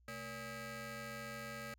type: ring-modulated tone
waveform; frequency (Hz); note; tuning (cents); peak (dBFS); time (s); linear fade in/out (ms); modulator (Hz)
15% pulse; 349.2; F4; 0; -35; 0.08-1.74; 2; 920
effects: added 60 Hz sine -65 dBFS peak until 1.78 s